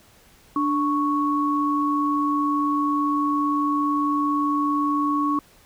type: tone pair together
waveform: sine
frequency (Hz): 293.7 / 1108.9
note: D4 / C#6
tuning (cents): 0 / 0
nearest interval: octave + major seventh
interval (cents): 2300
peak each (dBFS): -22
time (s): 0.56-5.39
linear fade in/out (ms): 2
effects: pink hiss -54 dBFS RMS until 5.65 s